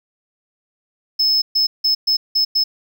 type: tone bursts at uneven times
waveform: triangle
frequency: 5210 Hz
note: E8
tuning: 21 cents flat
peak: -12 dBFS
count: 6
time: 1.19-1.42 / 1.55-1.67 / 1.84-1.95 / 2.07-2.17 / 2.35-2.45 / 2.55-2.64 s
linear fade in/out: 10 ms
effects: 9-bit